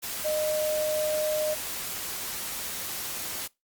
sine tone in noise, 613 Hz, D#5, 26 cents flat, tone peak -25 dBFS, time 0.24-1.55 s, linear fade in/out 20 ms, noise white, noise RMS -34 dBFS, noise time 0.02-3.48 s, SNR +6 dB, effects noise-tail reverb RT60 0.2 s tail -22 dB re dry + Opus 48 kbps

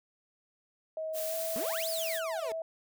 sine tone with pitch glide, 634 to 650.7 Hz, D#5 to E5, +32 to -23 cents, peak -33 dBFS, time 0.97-2.62 s, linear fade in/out 2 ms, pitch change +45 cents, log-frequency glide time 1.25-1.37 s
blue noise, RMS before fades -38 dBFS, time 1.13-2.21 s, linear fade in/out 50 ms
30% pulse exponential two-way sweep, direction up then down, 204.8 to 5274 to 420.4 Hz, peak -34 dBFS, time 1.56-2.52 s, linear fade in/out 0 ms, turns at 1.89 s
effects none

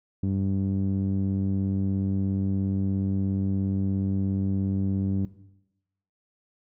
sawtooth tone with low-pass filter, 97 Hz, G2, 18 cents flat, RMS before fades -26 dBFS, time 0.23-5.25 s, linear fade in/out 0 ms, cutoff 250 Hz, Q 2.3, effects noise-tail reverb RT60 0.9 s tail -17 dB re dry

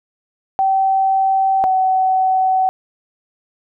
sine tone pair in turn, 771 / 754.7 Hz, G5 / F#5, -29 / +34 cents, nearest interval unison, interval 37 cents, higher first, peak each -12 dBFS, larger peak neither, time 0.59-1.64 / 1.64-2.69 s, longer neither, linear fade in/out 0 ms, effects none

